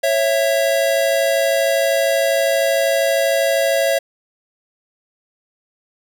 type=tone pair together; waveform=square; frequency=549.3 / 662 Hz; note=C#5 / E5; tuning=-16 / +7 cents; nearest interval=minor third; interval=323 cents; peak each=-18 dBFS; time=0.03-3.99 s; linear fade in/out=10 ms; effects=none